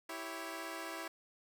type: chord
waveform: 10% pulse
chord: C# diminished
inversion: first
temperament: equal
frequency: 329.6 / 392 / 554.4 Hz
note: E4 / G4 / C#5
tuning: 0 / 0 / 0 cents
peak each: -35 / -40 / -40 dBFS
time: 0.09-1.08 s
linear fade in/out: 5 ms
effects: none